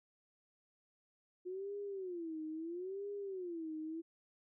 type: tone with vibrato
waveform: sine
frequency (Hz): 356.1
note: F4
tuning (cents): +34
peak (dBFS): -40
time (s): 1.45-4.02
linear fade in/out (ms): 20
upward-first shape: sine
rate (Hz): 0.75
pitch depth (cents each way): 230
effects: none